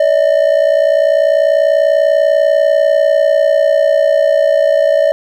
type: ring-modulated tone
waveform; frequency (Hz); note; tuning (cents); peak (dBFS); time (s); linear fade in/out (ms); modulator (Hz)
triangle; 604; D5; +48; -3; 0-5.12; 0; 30.1
effects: none